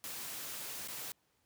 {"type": "noise with dropouts", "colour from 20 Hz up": "white", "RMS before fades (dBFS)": -43, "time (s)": [0.04, 1.12], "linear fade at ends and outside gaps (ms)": 0, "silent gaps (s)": [0.875, 0.884], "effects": ["pink hiss -75 dBFS RMS until 1.45 s", "high-pass 80 Hz 12 dB/octave"]}